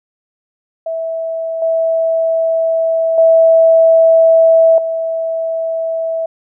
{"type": "tone with level steps", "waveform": "sine", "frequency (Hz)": 654, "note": "E5", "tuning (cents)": -14, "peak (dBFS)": [-17, -11, -5, -15], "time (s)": [0.86, 6.26], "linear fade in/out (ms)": 5, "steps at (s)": [1.62, 3.18, 4.78], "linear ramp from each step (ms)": 2, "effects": []}